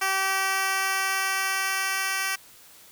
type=tone with high-pass filter sweep; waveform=10% pulse; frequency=385.2 Hz; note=G4; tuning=30 cents flat; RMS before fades=-26 dBFS; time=0.01-2.36 s; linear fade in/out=10 ms; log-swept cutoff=780 to 1600 Hz; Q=0.71; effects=white hiss -51 dBFS RMS until 2.91 s